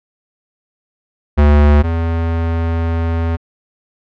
square tone pair in turn, 73.42 / 82.92 Hz, D2 / E2, 0 / +11 cents, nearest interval major second, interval 211 cents, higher second, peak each -7 / -15 dBFS, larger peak first, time 1.37-1.83 / 1.83-3.37 s, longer second, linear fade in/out 20 ms, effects low-pass 2000 Hz 12 dB/octave

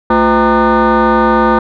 sine tone with frequency modulation, 349.2 Hz, F4, in tune, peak -5 dBFS, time 0.1-1.59 s, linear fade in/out 5 ms, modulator 286 Hz, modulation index 3.5, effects tanh soft clip ceiling -5 dBFS

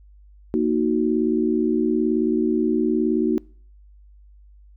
sine chord, D# minor, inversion second, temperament equal, 233.1 / 311.1 / 370 Hz, A#3 / D#4 / F#4, 0 / 0 / 0 cents, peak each -22 dBFS, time 0.54-3.38 s, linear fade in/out 0 ms, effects noise-tail reverb RT60 0.5 s tail -26 dB re dry + added 50 Hz sine -46 dBFS peak until 4.76 s

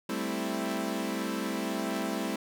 sawtooth chord, A minor seventh, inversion third, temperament equal, 196 / 220 / 261.6 / 329.6 Hz, G3 / A3 / C4 / E4, 0 / 0 / 0 / 0 cents, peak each -32 dBFS, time 0.09-2.36 s, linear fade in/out 5 ms, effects none

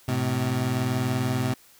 25% pulse tone pair together, 107.4 / 127.72 Hz, A2 / C3, -41 / -41 cents, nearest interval minor third, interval 300 cents, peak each -25 / -21 dBFS, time 0.08-1.54 s, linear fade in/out 5 ms, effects white hiss -55 dBFS RMS until 1.79 s

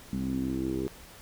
10% pulse tone with low-pass filter sweep, 65.41 Hz, C2, in tune, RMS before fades -31 dBFS, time 0.13-0.88 s, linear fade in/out 0 ms, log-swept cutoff 220 to 390 Hz, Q 5, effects pink hiss -50 dBFS RMS until 1.21 s

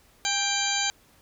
harmonic tone with a mistuned harmonic, 788 Hz, G5, 9 cents sharp, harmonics 1 / 2 / 3 / 4 / 5 / 6 / 8 / 9, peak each -32 / -32 / -32 / -32 / -32 / -32 / -32 / -32 dBFS, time 0.25-0.9 s, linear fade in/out 0 ms, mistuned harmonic 1, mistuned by +46 cents, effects pink hiss -59 dBFS RMS until 1.21 s

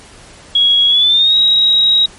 sine tone with pitch glide, 3322 to 3816 Hz, G#7 to A#7, 0 to +40 cents, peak -7 dBFS, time 0.55-2.06 s, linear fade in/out 5 ms, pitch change +240 cents, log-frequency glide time 0.88-1.36 s, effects pink hiss -39 dBFS RMS until 2.18 s + MP3 48 kbps

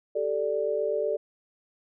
sine chord, G suspended second, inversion none, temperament equal, 392 / 440 / 587.3 Hz, G4 / A4 / D5, 0 / 0 / 0 cents, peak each -32 / -28 / -28 dBFS, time 0.15-1.17 s, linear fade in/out 10 ms, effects none

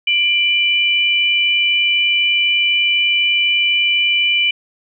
sine tone pair together, 2364 / 2984 Hz, D7 / F#7, +11 / +14 cents, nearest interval major third, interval 403 cents, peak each -15 dBFS, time 0.07-4.51 s, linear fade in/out 5 ms, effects none

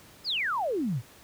sine exponential sweep, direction down, 5274 to 103.83 Hz, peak -26 dBFS, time 0.24-1.02 s, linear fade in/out 50 ms, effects pink hiss -53 dBFS RMS until 1.23 s + high-pass 60 Hz 12 dB/octave

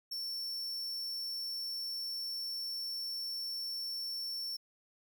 45% pulse tone, 5430 Hz, F8, 50 cents flat, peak -37 dBFS, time 0.11-4.57 s, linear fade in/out 10 ms, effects none

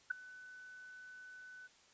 sine tone with ADSR envelope, 1500 Hz, F#6, 23 cents sharp, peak -29 dBFS, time 0.1-1.68 s, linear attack 11 ms, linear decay 5 ms, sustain -22 dB, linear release 21 ms, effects white hiss -66 dBFS RMS until 1.93 s + resampled to 16000 Hz

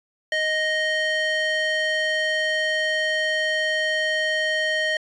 square tone with band-pass filter, 622.3 Hz, D#5, in tune, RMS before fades -23 dBFS, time 0.32-4.97 s, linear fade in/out 2 ms, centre 2200 Hz, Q 1.6, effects resampled to 22050 Hz

